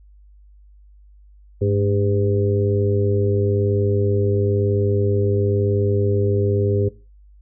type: harmonic tone with a mistuned harmonic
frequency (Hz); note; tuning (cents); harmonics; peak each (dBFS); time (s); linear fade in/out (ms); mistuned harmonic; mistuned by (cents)
101; G#2; -48; 1 / 2 / 3 / 4 / 5; -18 / -28 / -30 / -21 / -27; 1.61-6.89; 10; 2; +110
effects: noise-tail reverb RT60 0.3 s tail -19 dB re dry + added 50 Hz sine -45 dBFS peak until 7.41 s